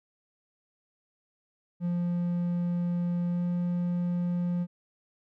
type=tone with pitch glide; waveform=triangle; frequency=174.61 to 175.72 Hz; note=F3 to F3; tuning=0 to +11 cents; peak=-24 dBFS; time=1.8-4.67 s; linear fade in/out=50 ms; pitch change=+11 cents; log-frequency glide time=3.29-3.43 s; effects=none